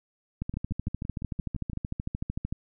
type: two click trains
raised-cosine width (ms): 5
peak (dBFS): -18 / -23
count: 29 / 8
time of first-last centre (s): 0.42-2.525 / 0.54-1.733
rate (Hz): 13.3 / 5.87
effects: none